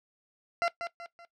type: tone with echo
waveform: 20% pulse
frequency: 685 Hz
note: F5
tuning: 34 cents flat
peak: -20 dBFS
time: 0.62-0.68 s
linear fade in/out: 0 ms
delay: 190 ms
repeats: 3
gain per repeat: -8 dB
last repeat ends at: 1.25 s
effects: noise-tail reverb RT60 0.1 s tail -17 dB re dry + low-pass 4000 Hz 12 dB/octave